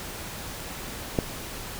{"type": "click", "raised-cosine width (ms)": 2, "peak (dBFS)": -8, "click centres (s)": 1.188, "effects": ["pink hiss -37 dBFS RMS until 1.79 s"]}